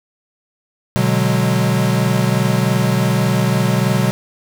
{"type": "chord", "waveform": "square", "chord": "G# half-diminished seventh", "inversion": "first", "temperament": "equal", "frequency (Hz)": [123.47, 146.83, 185, 207.7], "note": ["B2", "D3", "F#3", "G#3"], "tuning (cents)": [0, 0, 0, 0], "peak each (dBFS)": [-18, -21, -19, -23], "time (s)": [0.96, 4.11], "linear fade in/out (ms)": 0, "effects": []}